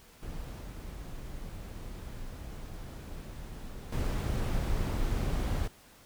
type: noise with level steps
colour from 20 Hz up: brown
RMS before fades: -40 / -42 / -30 dBFS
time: 0.22-5.68 s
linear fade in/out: 10 ms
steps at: 0.61 / 3.92 s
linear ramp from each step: 5 ms
effects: pink hiss -57 dBFS RMS until 6.05 s